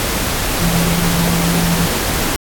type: tone in noise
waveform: sine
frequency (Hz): 170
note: F3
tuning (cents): -46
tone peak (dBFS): -15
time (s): 0.62-1.86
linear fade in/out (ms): 0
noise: pink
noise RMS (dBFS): -18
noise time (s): 0-2.36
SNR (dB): 0
effects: AAC 64 kbps

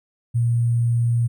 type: tone with sample-and-hold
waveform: sine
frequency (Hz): 118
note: A#2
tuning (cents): +22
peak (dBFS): -16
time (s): 0.34-1.28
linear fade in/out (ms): 20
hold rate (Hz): 8820
effects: none

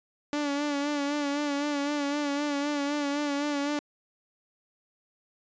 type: tone with vibrato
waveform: sawtooth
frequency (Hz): 288.6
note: D4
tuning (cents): -30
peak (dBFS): -23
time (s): 0.33-3.79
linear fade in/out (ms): 0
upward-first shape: sine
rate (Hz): 3.9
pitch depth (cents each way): 44
effects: resampled to 16000 Hz

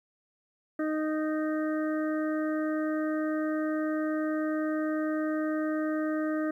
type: harmonic tone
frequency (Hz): 309.7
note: D#4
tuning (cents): -8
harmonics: 1 / 2 / 4 / 5 / 6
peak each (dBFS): -28 / -34 / -40 / -42 / -44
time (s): 0.79-6.51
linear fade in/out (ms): 5
effects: 11-bit

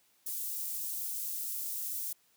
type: high-pass noise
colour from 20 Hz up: white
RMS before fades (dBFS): -37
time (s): 0.26-2.13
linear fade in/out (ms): 5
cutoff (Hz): 9000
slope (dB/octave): 12
effects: white hiss -69 dBFS RMS until 2.36 s + high-pass 100 Hz 12 dB/octave

